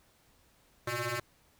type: ring-modulated tone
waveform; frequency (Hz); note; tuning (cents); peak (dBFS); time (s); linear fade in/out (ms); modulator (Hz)
10% pulse; 239.2; A#3; +45; -21; 0.87-1.2; 5; 845
effects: pink hiss -66 dBFS RMS until 1.59 s